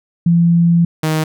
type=tone pair in turn; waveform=sine / sawtooth; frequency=170 / 156.73 Hz; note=F3 / D#3; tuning=-46 / +13 cents; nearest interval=minor second; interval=141 cents; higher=first; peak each=-8 / -10 dBFS; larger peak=first; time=0.26-0.85 / 1.03-1.24 s; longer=first; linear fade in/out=5 ms; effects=none